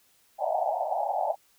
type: band-pass noise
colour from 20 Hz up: pink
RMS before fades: -28 dBFS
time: 0.38-1.36 s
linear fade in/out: 50 ms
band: 590 to 870 Hz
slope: 96 dB/octave
effects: white hiss -64 dBFS RMS until 1.58 s